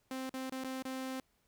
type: tone with dropouts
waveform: sawtooth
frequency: 261.6 Hz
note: C4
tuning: in tune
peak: -34 dBFS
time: 0.11-1.2 s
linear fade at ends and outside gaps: 2 ms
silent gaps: 0.295-0.34 / 0.497-0.521 / 0.638-0.644 / 0.824-0.852 s
effects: pink hiss -75 dBFS RMS until 1.47 s